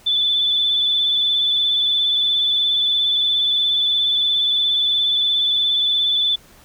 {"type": "tone with vibrato", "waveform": "sine", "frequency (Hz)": 3496, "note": "A7", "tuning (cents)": -12, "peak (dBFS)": -15, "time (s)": [0.06, 6.36], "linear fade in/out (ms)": 10, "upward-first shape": "sine", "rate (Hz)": 17, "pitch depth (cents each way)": 24, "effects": ["pink hiss -49 dBFS RMS until 6.64 s"]}